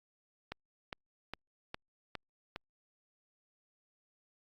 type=click train; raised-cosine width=0.3 ms; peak=-23 dBFS; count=6; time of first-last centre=0.52-2.561 s; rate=2.45 Hz; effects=Opus 48 kbps